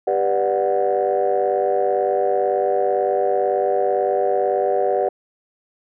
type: chord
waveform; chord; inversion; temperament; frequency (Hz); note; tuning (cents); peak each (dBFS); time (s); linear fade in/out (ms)
sine; G major seventh; none; just; 392 / 490 / 588 / 735; G4 / B4 / D5 / F#5; 0 / -14 / +2 / -12; -21; 0.07-5.09; 5
effects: tanh soft clip ceiling -9 dBFS